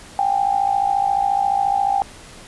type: tone with amplitude modulation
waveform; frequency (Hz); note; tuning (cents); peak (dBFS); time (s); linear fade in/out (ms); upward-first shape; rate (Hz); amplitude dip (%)
sine; 794; G5; +22; -12; 0.19-2.02; 0; sine; 54.3; 80
effects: pink hiss -41 dBFS RMS until 2.47 s + resampled to 24000 Hz